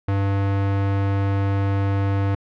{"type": "tone", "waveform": "square", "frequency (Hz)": 98.7, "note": "G2", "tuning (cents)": 12, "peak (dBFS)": -19, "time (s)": [0.08, 2.35], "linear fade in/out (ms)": 5, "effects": ["low-pass 2000 Hz 12 dB/octave"]}